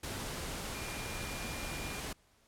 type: tone in noise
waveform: sine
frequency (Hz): 2404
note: D7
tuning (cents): +40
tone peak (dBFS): -47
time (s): 0.74-2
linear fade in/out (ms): 5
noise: pink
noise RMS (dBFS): -40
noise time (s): 0.03-2.13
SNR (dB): -10
effects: pink hiss -68 dBFS RMS until 2.47 s + low-pass 12000 Hz 12 dB/octave